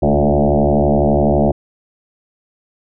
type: tone with frequency modulation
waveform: sine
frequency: 213 Hz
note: G#3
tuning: 44 cents sharp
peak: -10 dBFS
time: 0.02-1.52 s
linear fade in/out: 10 ms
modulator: 72 Hz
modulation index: 7
effects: none